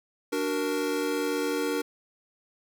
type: chord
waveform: square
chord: D augmented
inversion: none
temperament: equal with one note detuned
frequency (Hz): 293.7 / 371.9 / 466.2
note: D4 / F#4 / A#4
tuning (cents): 0 / +9 / 0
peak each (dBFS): -31 / -34 / -30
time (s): 0.32-1.82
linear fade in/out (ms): 10
effects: none